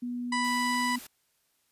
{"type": "tone with pitch glide", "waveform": "sine", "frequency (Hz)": [243.9, 245.7], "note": ["B3", "B3"], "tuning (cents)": [-21, -9], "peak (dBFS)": -31, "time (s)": [0.02, 0.99], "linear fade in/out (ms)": 10, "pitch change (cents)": 12, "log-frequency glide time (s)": [0.49, 0.74]}
{"type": "harmonic tone", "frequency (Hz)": 987.8, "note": "B5", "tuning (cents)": 0, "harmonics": [1, 2, 3, 4, 5, 6, 7, 8, 9, 10], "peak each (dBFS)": [-29, -31, -40, -43, -39, -50, -51, -44, -45, -57], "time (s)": [0.32, 0.96], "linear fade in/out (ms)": 5}
{"type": "noise", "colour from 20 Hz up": "white", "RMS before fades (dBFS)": -45, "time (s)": [0.44, 1.07], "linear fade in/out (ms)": 5}
{"effects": ["white hiss -72 dBFS RMS until 1.71 s", "resampled to 32000 Hz"]}